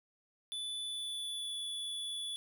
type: tone with pitch glide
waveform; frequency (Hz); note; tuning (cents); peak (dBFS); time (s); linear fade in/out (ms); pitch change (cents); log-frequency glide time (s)
square; 3482 to 3436; A7 to A7; -19 to -42; -38; 0.52-2.36; 0; -23; 0.84-1.57
effects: none